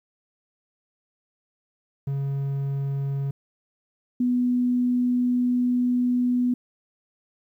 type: tone pair in turn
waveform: triangle / sine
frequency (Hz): 138.59 / 246.9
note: C#3 / B3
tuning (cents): 0 / 0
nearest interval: minor seventh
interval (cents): 1000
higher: second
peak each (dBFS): -22 / -19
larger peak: second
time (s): 2.07-3.31 / 4.2-6.54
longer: second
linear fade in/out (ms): 5
effects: 10-bit